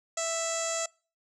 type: tone with low-pass filter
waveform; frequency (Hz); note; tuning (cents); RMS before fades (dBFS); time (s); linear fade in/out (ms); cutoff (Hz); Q
sawtooth; 659.3; E5; 0; -31; 0.17-0.86; 5; 7200; 8.9
effects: noise-tail reverb RT60 0.4 s tail -26 dB re dry